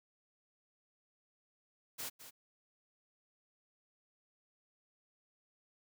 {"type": "noise with echo", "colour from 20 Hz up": "white", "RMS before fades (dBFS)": -42, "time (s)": [1.98, 2.1], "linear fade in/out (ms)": 20, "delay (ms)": 210, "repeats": 1, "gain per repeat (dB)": -11, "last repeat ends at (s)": 2.31, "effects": []}